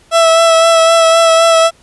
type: tone with vibrato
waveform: 30% pulse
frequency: 659.3 Hz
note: E5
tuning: in tune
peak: -3 dBFS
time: 0.11-1.71 s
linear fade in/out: 50 ms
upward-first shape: sine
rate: 3.9 Hz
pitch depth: 21 cents each way
effects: pink hiss -48 dBFS RMS until 1.82 s + resampled to 24000 Hz